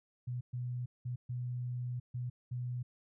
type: tone bursts at uneven times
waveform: sine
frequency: 123.47 Hz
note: B2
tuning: in tune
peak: -35 dBFS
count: 6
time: 0.27-0.41 / 0.53-0.86 / 1.05-1.16 / 1.29-2 / 2.14-2.3 / 2.51-2.83 s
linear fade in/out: 10 ms
effects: none